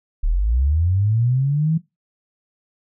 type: linear sweep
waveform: sine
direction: up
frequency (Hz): 33.9 to 164.81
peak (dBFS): -15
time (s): 0.23-1.78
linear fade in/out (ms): 10
effects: noise-tail reverb RT60 0.2 s tail -18 dB re dry